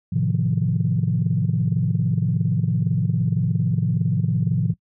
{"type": "chord", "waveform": "sine", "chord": "F dominant seventh", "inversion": "first", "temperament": "just", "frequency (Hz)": [109.13, 130.96, 157.15, 174.61], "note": ["A2", "C3", "Eb3", "F3"], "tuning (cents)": [-14, 2, 18, 0], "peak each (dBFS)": -23, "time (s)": [0.12, 4.74], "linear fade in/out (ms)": 10, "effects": ["noise-tail reverb RT60 0.1 s tail -21 dB re dry", "tanh soft clip ceiling -9 dBFS"]}